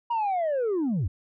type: linear sweep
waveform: sine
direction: down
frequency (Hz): 961 to 72.1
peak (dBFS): -21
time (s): 0.1-1.08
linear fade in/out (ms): 10
effects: tanh soft clip ceiling -22 dBFS